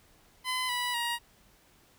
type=tone with pitch steps; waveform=15% pulse; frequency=1017 / 981.2 / 946.7 Hz; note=C6 / B5 / A#5; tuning=-50 / -12 / +26 cents; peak=-23 dBFS; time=0.44-1.19 s; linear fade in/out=50 ms; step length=250 ms; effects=pink hiss -62 dBFS RMS until 1.98 s